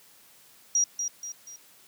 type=tone with echo; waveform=sine; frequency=5730 Hz; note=F8; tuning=44 cents sharp; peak=-20 dBFS; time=0.75-0.84 s; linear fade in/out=2 ms; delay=240 ms; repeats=3; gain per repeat=-7 dB; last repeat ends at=1.56 s; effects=white hiss -56 dBFS RMS until 1.87 s + high-pass 100 Hz 12 dB/octave